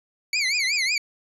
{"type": "tone with vibrato", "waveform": "25% pulse", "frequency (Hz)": 2234, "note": "C#7", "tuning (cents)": 13, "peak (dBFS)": -17, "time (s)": [0.33, 0.98], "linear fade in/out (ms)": 2, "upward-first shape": "triangle", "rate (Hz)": 5.4, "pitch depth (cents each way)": 210, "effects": ["resampled to 24000 Hz", "9-bit"]}